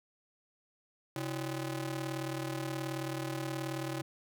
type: ring-modulated tone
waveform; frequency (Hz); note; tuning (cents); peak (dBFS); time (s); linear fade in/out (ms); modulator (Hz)
sawtooth; 229.9; A#3; -24; -28; 1.16-4.02; 2; 95.6
effects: none